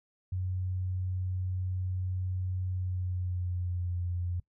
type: tone with pitch glide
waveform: sine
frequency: 92.2 to 88.39 Hz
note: F#2 to F2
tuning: -6 to +21 cents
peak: -30 dBFS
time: 0.32-4.4 s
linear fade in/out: 5 ms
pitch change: -73 cents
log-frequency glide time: 2.69-3.99 s
effects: noise-tail reverb RT60 0.1 s tail -21 dB re dry